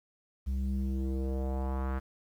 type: tone with low-pass filter sweep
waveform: square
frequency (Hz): 66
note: C2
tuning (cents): +16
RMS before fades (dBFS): -32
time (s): 0.46-2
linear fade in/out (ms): 20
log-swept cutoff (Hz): 130 to 1500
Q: 2.2
effects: 10-bit